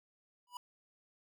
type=tone with exponential growth; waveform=square; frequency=980 Hz; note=B5; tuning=14 cents flat; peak=-39 dBFS; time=0.47-0.57 s; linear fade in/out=2 ms; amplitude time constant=21 ms; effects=none